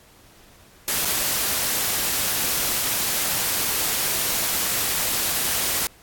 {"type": "noise with dropouts", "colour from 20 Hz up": "white", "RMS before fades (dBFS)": -23, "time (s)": [0.88, 5.87], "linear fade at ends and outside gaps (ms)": 0, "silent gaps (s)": [1.049, 1.054], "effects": ["pink hiss -52 dBFS RMS until 6.02 s", "AAC 64 kbps"]}